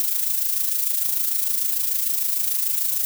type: noise with amplitude modulation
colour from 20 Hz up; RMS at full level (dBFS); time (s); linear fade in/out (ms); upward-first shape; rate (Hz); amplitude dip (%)
violet; -20; 0-3.05; 0; sine; 26.7; 55
effects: none